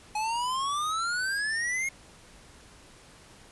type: exponential sweep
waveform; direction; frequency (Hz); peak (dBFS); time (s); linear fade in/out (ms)
square; up; 840 to 2171; -28; 0.15-1.89; 5
effects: pink hiss -53 dBFS RMS until 3.51 s + resampled to 24000 Hz